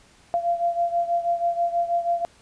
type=beating tone pair; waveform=sine; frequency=687 / 693.2 Hz; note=F5 / F5; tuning=-29 / -13 cents; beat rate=6.2 Hz; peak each=-22 / -26 dBFS; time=0.34-2.25 s; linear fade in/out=0 ms; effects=pink hiss -55 dBFS RMS until 2.41 s + resampled to 22050 Hz